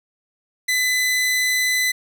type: tone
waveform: sawtooth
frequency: 2008 Hz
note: B6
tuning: 28 cents sharp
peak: -14 dBFS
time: 0.68-1.92 s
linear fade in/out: 10 ms
effects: none